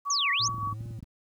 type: tone with tremolo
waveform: sine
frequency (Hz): 1132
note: C#6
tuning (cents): +36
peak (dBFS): -28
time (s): 0.05-0.74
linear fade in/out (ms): 20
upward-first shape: sine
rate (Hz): 5.3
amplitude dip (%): 50
type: exponential two-way sweep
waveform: sine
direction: down then up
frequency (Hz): 6840 to 1825 to 6840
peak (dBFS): -24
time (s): 0.1-0.48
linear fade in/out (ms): 5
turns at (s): 0.31
type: tone with vibrato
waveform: triangle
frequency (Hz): 110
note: A2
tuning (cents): 0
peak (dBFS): -33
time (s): 0.39-1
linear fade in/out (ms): 20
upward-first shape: sine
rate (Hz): 2.6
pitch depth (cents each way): 100
type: clicks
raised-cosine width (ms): 5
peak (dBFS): -27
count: 11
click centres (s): 0.492 / 0.543 / 0.582 / 0.63 / 0.673 / 0.727 / 0.808 / 0.858 / 0.908 / 0.99 / 1.028
effects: high-pass 60 Hz 12 dB/octave + 10-bit